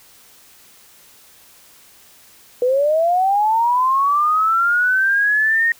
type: linear sweep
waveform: sine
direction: up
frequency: 483 to 1864.7 Hz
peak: -13 dBFS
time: 2.62-5.72 s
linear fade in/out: 2 ms
effects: white hiss -48 dBFS RMS until 5.79 s